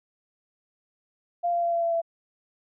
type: tone with pitch steps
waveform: sine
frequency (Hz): 695 / 689.8 / 684.6 / 679.5 / 674.4 / 669.4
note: F5 / F5 / F5 / F5 / E5 / E5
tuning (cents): -9 / -22 / -35 / -48 / +39 / +26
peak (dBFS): -22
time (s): 1.43-2.018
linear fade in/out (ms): 20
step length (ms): 98
effects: none